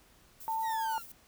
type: noise with tremolo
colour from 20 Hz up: violet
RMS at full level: -46 dBFS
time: 0.4-1.12 s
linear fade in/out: 5 ms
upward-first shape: triangle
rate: 10 Hz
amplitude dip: 60%
type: tone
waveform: sine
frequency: 893 Hz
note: A5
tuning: 25 cents sharp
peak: -30 dBFS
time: 0.48-0.98 s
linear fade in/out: 0 ms
type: exponential sweep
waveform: sawtooth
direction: down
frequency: 1975.5 to 1343 Hz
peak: -38 dBFS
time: 0.62-1.03 s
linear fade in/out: 50 ms
effects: pink hiss -62 dBFS RMS until 1.27 s